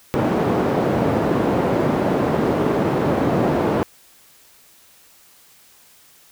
white band-pass noise, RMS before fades -19 dBFS, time 0.14-3.83 s, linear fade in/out 0 ms, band 120 to 510 Hz, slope 12 dB/octave, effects white hiss -51 dBFS RMS until 6.31 s

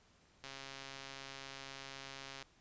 click train, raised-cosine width 0.2 ms, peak -30 dBFS, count 271, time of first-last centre 0.44-2.425 s, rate 136 Hz, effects pink hiss -68 dBFS RMS until 2.6 s + resampled to 16000 Hz

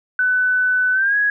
sine tone with pitch glide, 1500 to 1664.4 Hz, F#6 to G#6, +23 to +3 cents, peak -14 dBFS, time 0.19-1.3 s, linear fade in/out 2 ms, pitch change +180 cents, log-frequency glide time 0.92-1.16 s, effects none

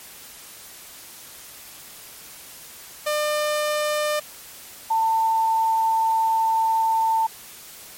sawtooth / sine tone pair in turn, 600 / 894.5 Hz, D5 / A5, +37 / +28 cents, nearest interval perfect fifth, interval 691 cents, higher second, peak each -17 dBFS, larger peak neither, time 3.06-4.2 / 4.9-7.27 s, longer second, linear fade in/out 10 ms, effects white hiss -42 dBFS RMS until 7.97 s + MP3 64 kbps

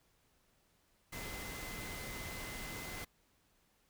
sine tone in noise, 2050 Hz, C7, 36 cents flat, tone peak -49 dBFS, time 1.12-3.05 s, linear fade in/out 10 ms, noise pink, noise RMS -45 dBFS, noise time 1.12-3.05 s, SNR -7 dB, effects pink hiss -73 dBFS RMS until 3.89 s

